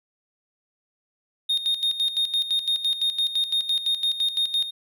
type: tone with tremolo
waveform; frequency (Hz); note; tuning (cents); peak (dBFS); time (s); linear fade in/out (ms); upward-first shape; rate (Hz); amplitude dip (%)
triangle; 3691; A#7; -18; -18; 1.49-4.71; 10; square; 5.9; 70
effects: none